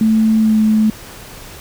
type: tone with pitch glide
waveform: sine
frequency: 220 to 216.8 Hz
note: A3 to A3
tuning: 0 to -25 cents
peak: -9 dBFS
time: 0.01-0.9 s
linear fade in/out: 2 ms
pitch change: -25 cents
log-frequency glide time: 0.39-0.56 s
effects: pink hiss -35 dBFS RMS until 1.6 s